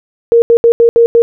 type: tone bursts at uneven times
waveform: sine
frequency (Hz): 466.2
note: A#4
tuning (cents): 0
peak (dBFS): -3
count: 6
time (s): 0.32-0.42 / 0.5-0.57 / 0.64-0.72 / 0.8-0.89 / 0.96-1.06 / 1.15-1.22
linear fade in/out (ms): 0
effects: none